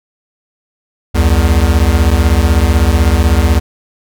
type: beating tone pair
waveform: square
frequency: 67.1 / 83.1 Hz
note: C2 / E2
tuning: +44 / +15 cents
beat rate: 16 Hz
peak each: -11 dBFS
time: 1.14-3.6 s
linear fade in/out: 20 ms
effects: none